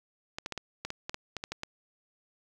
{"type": "clicks", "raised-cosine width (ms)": 0.2, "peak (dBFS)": -18, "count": 12, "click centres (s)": [0.385, 0.461, 0.523, 0.577, 0.85, 0.904, 1.095, 1.144, 1.367, 1.439, 1.52, 1.634], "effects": ["10-bit"]}